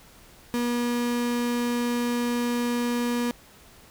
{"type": "tone", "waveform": "35% pulse", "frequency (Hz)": 240.5, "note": "B3", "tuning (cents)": -46, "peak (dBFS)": -22, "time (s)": [0.54, 3.31], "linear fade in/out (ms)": 0, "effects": ["pink hiss -52 dBFS RMS until 3.9 s"]}